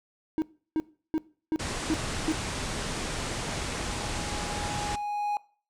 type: tone bursts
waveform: triangle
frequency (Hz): 315.3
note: D#4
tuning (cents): +23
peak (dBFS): -21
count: 6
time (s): 0.38-2.32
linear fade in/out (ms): 0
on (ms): 40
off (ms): 340
type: low-pass noise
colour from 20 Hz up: pink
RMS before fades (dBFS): -33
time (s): 1.59-4.96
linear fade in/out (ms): 10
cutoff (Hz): 9500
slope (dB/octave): 48
type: tone with exponential growth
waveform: triangle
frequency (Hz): 828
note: G#5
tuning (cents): -5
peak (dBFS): -23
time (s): 2.61-5.37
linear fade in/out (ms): 1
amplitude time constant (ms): 600
effects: noise-tail reverb RT60 0.4 s tail -20 dB re dry